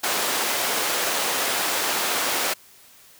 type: high-pass noise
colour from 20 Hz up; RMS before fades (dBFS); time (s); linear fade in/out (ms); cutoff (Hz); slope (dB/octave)
pink; -24; 0.03-2.54; 10; 500; 12
effects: white hiss -51 dBFS RMS until 3.19 s